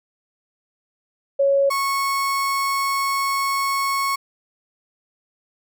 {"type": "tone pair in turn", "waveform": ["sine", "35% pulse"], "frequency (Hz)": [554.4, 1101.1], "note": ["C#5", "C#6"], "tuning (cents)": [0, -12], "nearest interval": "octave", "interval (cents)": 1188, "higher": "second", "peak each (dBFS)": [-14, -18], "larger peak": "first", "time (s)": [[1.39, 1.7], [1.7, 4.16]], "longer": "second", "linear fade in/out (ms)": 10, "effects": []}